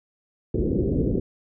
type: low-pass noise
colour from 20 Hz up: white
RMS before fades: -23 dBFS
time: 0.54-1.2 s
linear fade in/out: 5 ms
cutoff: 450 Hz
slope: 48 dB/octave
effects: none